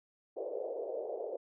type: band-pass noise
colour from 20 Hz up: white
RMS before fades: -39 dBFS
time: 0.36-1.37 s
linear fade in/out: 10 ms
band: 410 to 610 Hz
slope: 48 dB/octave
effects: none